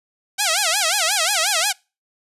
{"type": "tone with vibrato", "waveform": "5% pulse", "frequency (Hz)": 732, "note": "F#5", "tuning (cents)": -19, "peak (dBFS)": -5, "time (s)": [0.38, 1.73], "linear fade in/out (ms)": 20, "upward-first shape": "sine", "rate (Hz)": 5.6, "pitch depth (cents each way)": 250, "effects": ["noise-tail reverb RT60 0.3 s tail -26 dB re dry", "resampled to 32000 Hz"]}